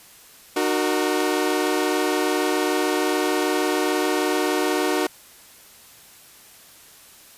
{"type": "chord", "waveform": "sawtooth", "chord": "D# minor", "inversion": "none", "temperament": "equal with one note detuned", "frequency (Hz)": [303.3, 370, 466.2], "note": ["D#4", "F#4", "A#4"], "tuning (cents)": [-44, 0, 0], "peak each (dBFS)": [-20, -19, -23], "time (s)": [0.56, 5.07], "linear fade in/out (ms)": 5, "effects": ["white hiss -48 dBFS RMS until 7.37 s", "resampled to 32000 Hz"]}